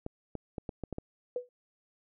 clicks, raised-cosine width 2 ms, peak -23 dBFS, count 7, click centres 0.064 / 0.353 / 0.582 / 0.692 / 0.837 / 0.927 / 0.984 s
sine tone with exponential decay, 493.9 Hz, B4, in tune, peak -27 dBFS, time 1.36-1.49 s, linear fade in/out 2 ms, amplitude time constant 27 ms
effects none

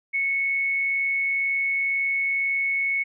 sine tone with amplitude modulation, 2206 Hz, C#7, 9 cents flat, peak -20 dBFS, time 0.13-3.04 s, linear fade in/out 20 ms, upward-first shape sine, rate 142 Hz, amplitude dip 25%, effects none

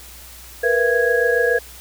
sine tone cluster, 467.2 / 494.2 / 672 / 1656 Hz, A#4 / B4 / E5 / G#6, +4 / +1 / +33 / -5 cents, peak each -19 / -19 / -26 / -19 dBFS, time 0.63-1.59 s, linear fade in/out 10 ms, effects added 61 Hz sine -43 dBFS peak until 1.8 s + white hiss -41 dBFS RMS until 1.8 s

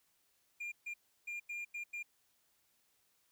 triangle tone bursts at uneven times, 2403 Hz, D7, 39 cents sharp, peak -38 dBFS, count 6, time 0.6-0.72 / 0.86-0.94 / 1.27-1.4 / 1.49-1.65 / 1.74-1.84 / 1.93-2.03 s, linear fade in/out 10 ms, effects white hiss -75 dBFS RMS until 3.31 s

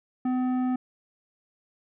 sine tone with tanh clipping, 253.6 Hz, B3, 46 cents sharp, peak -25 dBFS, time 0.25-0.76 s, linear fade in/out 5 ms, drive 11 dB, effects none

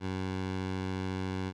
15% pulse tone, 94 Hz, F#2, 28 cents sharp, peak -26 dBFS, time 0-1.53 s, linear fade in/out 50 ms, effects low-pass 5000 Hz 12 dB/octave

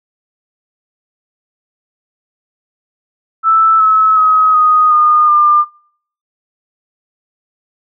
sine tone with pitch steps, 1318.5 / 1293.6 / 1269.2 / 1245.2 / 1221.7 / 1198.6 Hz, E6 / E6 / D#6 / D#6 / D#6 / D6, 0 / -33 / +34 / +1 / -32 / +35 cents, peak -6 dBFS, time 3.43-5.65 s, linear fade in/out 50 ms, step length 370 ms, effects noise-tail reverb RT60 0.6 s tail -26 dB re dry

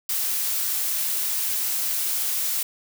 blue noise, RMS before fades -25 dBFS, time 0.09-2.63 s, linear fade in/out 5 ms, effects none

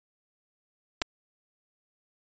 clicks, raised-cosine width 0.2 ms, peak -10 dBFS, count 2, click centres 1.017 / 1.02 s, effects resampled to 16000 Hz

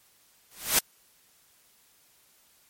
white noise with exponential growth, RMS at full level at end -17 dBFS, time 0.51-0.79 s, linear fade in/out 5 ms, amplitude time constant 60 ms, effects white hiss -62 dBFS RMS until 2.69 s + MP3 64 kbps

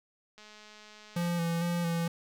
click train, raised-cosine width 0.2 ms, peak -35 dBFS, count 193, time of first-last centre 0.38-1.286 s, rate 212 Hz
square tone with vibrato, 170.5 Hz, F3, 41 cents flat, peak -29 dBFS, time 1.16-2.08 s, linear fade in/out 5 ms, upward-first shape square, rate 2.2 Hz, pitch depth 23 cents each way
effects none

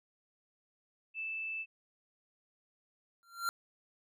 sine tone, 2637 Hz, E7, in tune, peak -36 dBFS, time 1.14-1.66 s, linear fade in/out 50 ms
square tone with exponential growth, 1377 Hz, F6, 25 cents flat, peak -29 dBFS, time 3.23-3.49 s, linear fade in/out 0 ms, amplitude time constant 56 ms
effects none

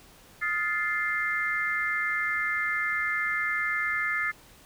sine chord, F dominant seventh, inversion third, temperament just, 1257.2 / 1396.9 / 1746.1 / 2095 Hz, Eb6 / F6 / A6 / C7, +18 / 0 / -14 / +2 cents, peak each -35 / -35 / -29 / -29 dBFS, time 0.41-4.32 s, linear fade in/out 20 ms, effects pink hiss -54 dBFS RMS until 4.65 s

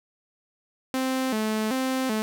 sawtooth tone with vibrato, 238 Hz, A#3, 36 cents sharp, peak -20 dBFS, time 0.94-2.22 s, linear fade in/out 0 ms, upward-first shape square, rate 1.3 Hz, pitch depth 160 cents each way, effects none

